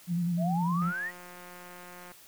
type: tone with vibrato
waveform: sine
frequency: 173.1 Hz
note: F3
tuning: 15 cents flat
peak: -26 dBFS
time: 0.07-0.93 s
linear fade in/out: 50 ms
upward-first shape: square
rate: 10 Hz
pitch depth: 37 cents each way
type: exponential sweep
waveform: sine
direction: up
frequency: 608 to 1975.5 Hz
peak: -31 dBFS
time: 0.37-1.12 s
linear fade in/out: 50 ms
type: click train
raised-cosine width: 0.5 ms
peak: -33 dBFS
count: 232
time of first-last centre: 0.82-2.118 s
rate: 178 Hz
effects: white hiss -54 dBFS RMS until 2.27 s